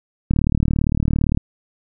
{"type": "click train", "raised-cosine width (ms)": 5, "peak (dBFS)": -5, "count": 41, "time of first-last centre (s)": [0.31, 1.374], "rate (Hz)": 37.6, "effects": []}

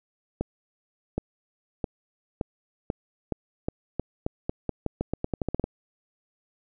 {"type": "accelerating click train", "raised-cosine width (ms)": 2, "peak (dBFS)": -13, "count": 21, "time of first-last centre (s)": [0.41, 5.641], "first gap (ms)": 770, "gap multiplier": 0.86, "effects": []}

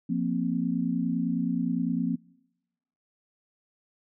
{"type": "chord", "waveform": "sine", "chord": "F suspended fourth", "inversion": "none", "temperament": "equal with one note detuned", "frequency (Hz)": [174.61, 233.1, 262.8], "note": ["F3", "Bb3", "C4"], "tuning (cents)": [0, 0, 8], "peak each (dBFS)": -29, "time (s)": [0.09, 2.16], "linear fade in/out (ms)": 10, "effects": ["noise-tail reverb RT60 1.0 s tail -26 dB re dry"]}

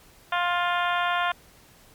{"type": "harmonic tone", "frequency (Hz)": 351.6, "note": "F4", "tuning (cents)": 12, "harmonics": [2, 3, 4, 5, 6, 7, 8, 9, 10], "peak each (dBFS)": [-27, -27, -28, -32, -38, -36, -38, -37, -39], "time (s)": [0.32, 1.32], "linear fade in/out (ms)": 5, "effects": ["pink hiss -54 dBFS RMS until 1.94 s", "MP3 96 kbps"]}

